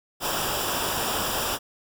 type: noise with comb filter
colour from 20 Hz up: pink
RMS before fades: -27 dBFS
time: 0.2-1.59 s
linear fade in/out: 50 ms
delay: 0.47 ms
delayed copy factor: -0.7
effects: none